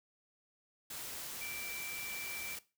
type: tone in noise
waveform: sine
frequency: 2337 Hz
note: D7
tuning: 9 cents flat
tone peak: -43 dBFS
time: 1.41-2.55 s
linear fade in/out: 5 ms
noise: white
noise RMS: -44 dBFS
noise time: 0.9-2.59 s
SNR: -2 dB
effects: noise-tail reverb RT60 0.3 s tail -18 dB re dry